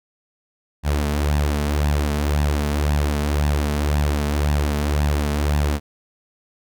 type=tone with flanger; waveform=sawtooth; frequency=73.42 Hz; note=D2; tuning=in tune; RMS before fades=-20 dBFS; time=0.83-5.8 s; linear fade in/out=50 ms; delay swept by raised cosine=1.1 to 4.7 ms; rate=1.9 Hz; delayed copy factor=+0.55; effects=none